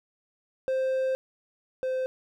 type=tone pair in turn; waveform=triangle; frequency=524 / 517.7 Hz; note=C5 / C5; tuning=+2 / -18 cents; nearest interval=unison; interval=20 cents; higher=first; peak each=-22 / -24 dBFS; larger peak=first; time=0.68-1.15 / 1.83-2.06 s; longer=first; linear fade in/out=0 ms; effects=none